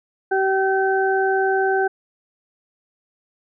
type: harmonic tone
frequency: 384.3 Hz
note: G4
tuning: 34 cents flat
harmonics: 1 / 2 / 4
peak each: -19 / -21 / -23 dBFS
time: 0.31-1.88 s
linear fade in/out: 10 ms
effects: none